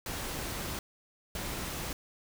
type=noise bursts at uneven times; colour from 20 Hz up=pink; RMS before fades=-37 dBFS; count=2; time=0.06-0.79 / 1.35-1.93 s; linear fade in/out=2 ms; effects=none